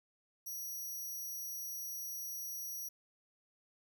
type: tone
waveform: 5% pulse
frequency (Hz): 5790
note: F#8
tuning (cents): -38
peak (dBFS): -35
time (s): 0.46-2.89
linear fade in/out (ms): 10
effects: none